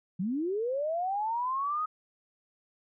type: linear sweep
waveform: sine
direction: up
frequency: 169.2 to 1270 Hz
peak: -28 dBFS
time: 0.19-1.86 s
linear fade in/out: 10 ms
effects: none